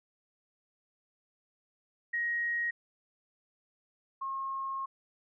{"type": "tone pair in turn", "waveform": "sine", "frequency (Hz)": [1885, 1078.4], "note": ["A#6", "C#6"], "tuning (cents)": [19, -48], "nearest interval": "minor seventh", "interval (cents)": 967, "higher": "first", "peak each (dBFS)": [-29, -33], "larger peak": "first", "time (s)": [[2.13, 2.71], [4.21, 4.86]], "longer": "second", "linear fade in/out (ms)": 10, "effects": []}